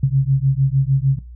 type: beating tone pair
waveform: sine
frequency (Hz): 132.6 / 139.2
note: C3 / C#3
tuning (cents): +23 / +8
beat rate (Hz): 6.6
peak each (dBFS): -16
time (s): 0.03-1.19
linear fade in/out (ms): 5
effects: noise-tail reverb RT60 0.2 s tail -17 dB re dry + added 60 Hz sine -34 dBFS peak until 1.35 s